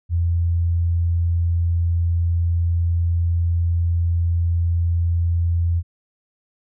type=tone; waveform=sine; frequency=85.1 Hz; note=F2; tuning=44 cents flat; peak=-16 dBFS; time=0.09-5.83 s; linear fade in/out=50 ms; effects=none